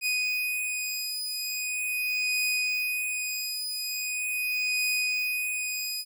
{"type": "beating tone pair", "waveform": "sawtooth", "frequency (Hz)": [2489, 2489.41], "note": ["D#7", "D#7"], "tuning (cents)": [0, 0], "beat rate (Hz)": 0.41, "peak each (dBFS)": -27, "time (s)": [0.01, 6.05], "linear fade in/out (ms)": 50, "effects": []}